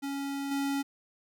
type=tone with level steps; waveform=square; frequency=278.3 Hz; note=C#4; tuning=7 cents sharp; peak=-33 / -29 dBFS; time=0.02-0.83 s; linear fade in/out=20 ms; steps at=0.51 s; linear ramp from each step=5 ms; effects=none

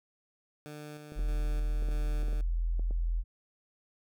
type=tone with tremolo; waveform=15% pulse; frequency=150 Hz; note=D3; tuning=37 cents sharp; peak=-36 dBFS; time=0.66-2.41 s; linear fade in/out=0 ms; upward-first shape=square; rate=1.6 Hz; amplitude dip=35%
type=clicks; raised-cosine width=2 ms; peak=-32 dBFS; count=9; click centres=1.121 / 1.193 / 1.825 / 1.887 / 2.231 / 2.283 / 2.329 / 2.795 / 2.909 s
type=tone; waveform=sine; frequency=42 Hz; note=E1; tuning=33 cents sharp; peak=-27 dBFS; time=1.15-3.24 s; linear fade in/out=50 ms
effects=none

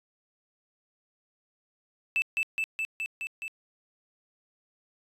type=tone with echo; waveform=triangle; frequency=2637 Hz; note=E7; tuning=in tune; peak=-20 dBFS; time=2.16-2.22 s; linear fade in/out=0 ms; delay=210 ms; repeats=6; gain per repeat=-2 dB; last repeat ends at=3.48 s; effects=tanh soft clip ceiling -20 dBFS + resampled to 32000 Hz

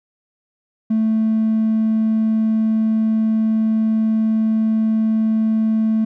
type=tone; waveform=triangle; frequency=220.3 Hz; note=A3; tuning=2 cents sharp; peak=-11 dBFS; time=0.9-6.05 s; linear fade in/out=10 ms; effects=tanh soft clip ceiling -10 dBFS

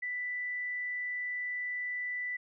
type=tone; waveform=sine; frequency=1980 Hz; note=B6; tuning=4 cents sharp; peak=-33 dBFS; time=0.02-2.37 s; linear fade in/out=10 ms; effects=none

